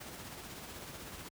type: noise with tremolo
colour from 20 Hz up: pink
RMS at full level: -45 dBFS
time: 0-1.29 s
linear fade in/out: 10 ms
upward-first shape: sine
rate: 16 Hz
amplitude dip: 35%
effects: high-pass 60 Hz 12 dB/octave